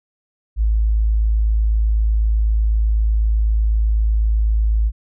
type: tone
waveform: sine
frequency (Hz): 54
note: A1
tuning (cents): -32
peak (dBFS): -13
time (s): 0.56-4.92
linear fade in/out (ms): 50
effects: none